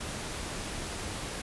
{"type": "noise", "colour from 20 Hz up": "pink", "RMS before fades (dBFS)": -37, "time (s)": [0, 1.42], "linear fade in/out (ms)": 10, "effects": ["resampled to 24000 Hz"]}